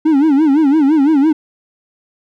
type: tone with vibrato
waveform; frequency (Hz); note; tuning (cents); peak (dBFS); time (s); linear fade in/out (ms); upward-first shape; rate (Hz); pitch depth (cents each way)
triangle; 294.5; D4; +5; -6; 0.05-1.33; 10; sine; 5.9; 160
effects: none